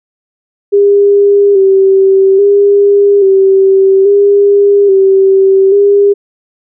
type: tone with vibrato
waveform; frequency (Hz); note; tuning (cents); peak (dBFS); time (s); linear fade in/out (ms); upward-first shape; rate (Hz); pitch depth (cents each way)
sine; 394.8; G4; +12; -3; 0.72-6.14; 20; square; 0.6; 38
effects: none